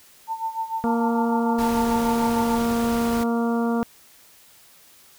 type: tone with tremolo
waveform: sine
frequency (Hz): 897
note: A5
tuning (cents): +33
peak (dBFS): -22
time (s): 0.27-2.59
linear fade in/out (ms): 50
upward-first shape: sine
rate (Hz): 6.7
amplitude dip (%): 80
type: harmonic tone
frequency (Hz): 233.1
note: A#3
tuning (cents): 0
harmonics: 1 / 2 / 3 / 4 / 5 / 6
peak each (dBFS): -21 / -27 / -31 / -33 / -35 / -37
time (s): 0.84-3.83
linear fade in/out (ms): 0
type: noise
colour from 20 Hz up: pink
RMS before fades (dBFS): -33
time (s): 1.58-3.24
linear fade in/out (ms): 10
effects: white hiss -52 dBFS RMS until 5.18 s